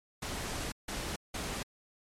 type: noise bursts at uneven times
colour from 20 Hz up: pink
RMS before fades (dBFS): -37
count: 3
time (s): 0.22-0.72 / 0.88-1.16 / 1.34-1.63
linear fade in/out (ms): 5
effects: low-pass 10000 Hz 12 dB/octave + MP3 64 kbps